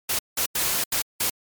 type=noise bursts at uneven times; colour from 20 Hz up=white; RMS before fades=-24 dBFS; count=5; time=0.09-0.19 / 0.37-0.46 / 0.55-0.84 / 0.92-1.02 / 1.2-1.3 s; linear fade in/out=5 ms; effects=MP3 96 kbps